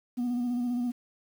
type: tone with vibrato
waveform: sine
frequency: 243.8 Hz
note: B3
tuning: 22 cents flat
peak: -24 dBFS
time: 0.17-0.92 s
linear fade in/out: 20 ms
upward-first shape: square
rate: 15 Hz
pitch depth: 27 cents each way
effects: tanh soft clip ceiling -26 dBFS + 9-bit